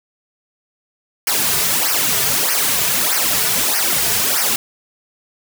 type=noise with flanger; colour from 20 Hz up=white; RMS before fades=-17 dBFS; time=1.27-4.56 s; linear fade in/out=2 ms; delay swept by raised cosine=0.26 to 3.76 ms; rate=1.6 Hz; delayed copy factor=-0.85; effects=none

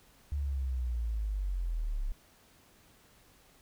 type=linear sweep; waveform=sine; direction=down; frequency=73 to 32.54 Hz; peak=-30 dBFS; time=0.32-2.12 s; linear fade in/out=0 ms; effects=pink hiss -62 dBFS RMS until 3.61 s

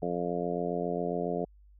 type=harmonic tone; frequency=87.31 Hz; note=F2; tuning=in tune; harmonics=2 / 3 / 4 / 5 / 6 / 7 / 8; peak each=-36 / -38 / -38 / -34 / -39 / -37 / -37 dBFS; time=0.02-1.45 s; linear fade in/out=5 ms; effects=added 50 Hz sine -54 dBFS peak until 1.79 s

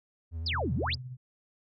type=tone with vibrato; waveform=triangle; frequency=81.9 Hz; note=E2; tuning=11 cents flat; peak=-31 dBFS; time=0.31-0.99 s; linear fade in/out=50 ms; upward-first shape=sine; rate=9.3 Hz; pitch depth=41 cents each way
type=exponential two-way sweep; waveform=sine; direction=down then up; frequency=5370 to 110 to 5370 Hz; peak=-29 dBFS; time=0.46-0.95 s; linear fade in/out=5 ms; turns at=0.74 s
type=tone with tremolo; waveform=sine; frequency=126.4 Hz; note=B2; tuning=41 cents sharp; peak=-36 dBFS; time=0.52-1.17 s; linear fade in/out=20 ms; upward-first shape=triangle; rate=17 Hz; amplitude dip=55%
effects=none

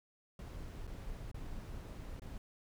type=noise with dropouts; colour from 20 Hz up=brown; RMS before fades=-45 dBFS; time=0.39-2.38 s; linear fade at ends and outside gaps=2 ms; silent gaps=0.87-0.875 / 1.315-1.344 / 2.197-2.219 s; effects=none

